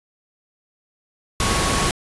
sine tone in noise, 1108.7 Hz, C#6, in tune, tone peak -26 dBFS, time 1.4-1.89 s, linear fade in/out 2 ms, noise pink, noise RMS -20 dBFS, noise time 1.4-1.91 s, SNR -9 dB, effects resampled to 24000 Hz

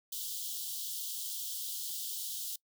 white high-pass noise, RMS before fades -39 dBFS, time 0.12-2.56 s, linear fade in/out 5 ms, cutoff 3000 Hz, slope 96 dB/octave, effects noise-tail reverb RT60 0.1 s tail -23 dB re dry

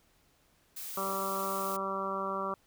blue noise, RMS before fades -41 dBFS, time 0.76-1.77 s, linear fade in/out 10 ms
harmonic tone, 193.8 Hz, G3, 20 cents flat, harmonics 1 / 2 / 3 / 4 / 5 / 6 / 7, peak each -42 / -40 / -39 / -45 / -40 / -35 / -42 dBFS, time 0.97-2.54 s, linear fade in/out 2 ms
effects pink hiss -68 dBFS RMS until 2.66 s

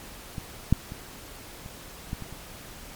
clicks, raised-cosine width 5 ms, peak -21 / -6 / -24 / -28 / -18 / -24 / -29 dBFS, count 7, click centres 0.382 / 0.726 / 0.921 / 1.661 / 2.131 / 2.223 / 2.326 s, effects pink hiss -44 dBFS RMS until 2.95 s + MP3 96 kbps

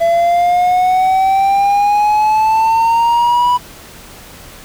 triangle exponential sweep, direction up, 670 to 987.8 Hz, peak -7 dBFS, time 0-3.58 s, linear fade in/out 20 ms, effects pink hiss -36 dBFS RMS until 4.64 s

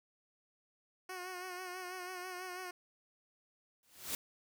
10% pulse tone with vibrato, 365 Hz, F#4, 24 cents flat, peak -34 dBFS, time 1.09-2.71 s, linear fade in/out 5 ms, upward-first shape sine, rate 6.1 Hz, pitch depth 41 cents each way
white noise with exponential growth, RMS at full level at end -35 dBFS, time 3.83-4.15 s, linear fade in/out 1 ms, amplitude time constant 68 ms
effects none

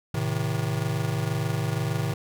square chord, A diminished, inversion none, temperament just, 110 / 132 / 158.4 Hz, A2 / C3 / Eb3, 0 / +16 / +31 cents, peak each -30 dBFS, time 0.14-2.14 s, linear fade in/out 5 ms, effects none

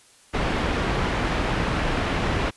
pink low-pass noise, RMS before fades -24 dBFS, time 0.33-2.51 s, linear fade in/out 20 ms, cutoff 2600 Hz, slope 12 dB/octave, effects white hiss -54 dBFS RMS until 2.56 s + resampled to 24000 Hz

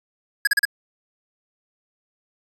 square tone bursts, 1661.2 Hz, G#6, in tune, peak -15 dBFS, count 4, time 0.45-0.653 s, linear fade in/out 5 ms, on 23 ms, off 37 ms, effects resampled to 32000 Hz

